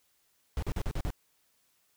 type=noise bursts; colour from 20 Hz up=brown; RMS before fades=-31 dBFS; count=6; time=0.57-1.104 s; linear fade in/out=0 ms; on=54 ms; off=42 ms; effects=white hiss -71 dBFS RMS until 1.96 s